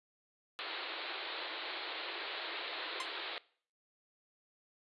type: band-pass noise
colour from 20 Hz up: white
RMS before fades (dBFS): -42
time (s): 0.59-3.38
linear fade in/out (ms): 0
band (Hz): 310 to 4300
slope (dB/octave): 96
type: tone with exponential decay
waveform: sawtooth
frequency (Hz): 1046.5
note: C6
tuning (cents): 0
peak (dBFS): -31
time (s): 3-3.09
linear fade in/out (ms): 2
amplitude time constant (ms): 18
effects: noise-tail reverb RT60 0.5 s tail -21 dB re dry + resampled to 24000 Hz